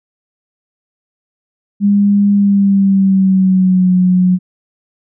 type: tone with pitch glide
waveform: sine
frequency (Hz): 202.4 to 182.41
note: G#3 to F#3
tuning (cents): -44 to -24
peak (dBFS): -7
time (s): 1.8-4.39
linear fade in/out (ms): 50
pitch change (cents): -180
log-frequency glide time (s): 2.33-3.93
effects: none